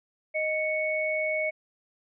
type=tone pair together; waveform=sine; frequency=622.3 / 2218 Hz; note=D#5 / C#7; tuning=0 / 0 cents; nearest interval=octave + minor seventh; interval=2200 cents; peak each=-28 dBFS; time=0.34-1.51 s; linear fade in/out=20 ms; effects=none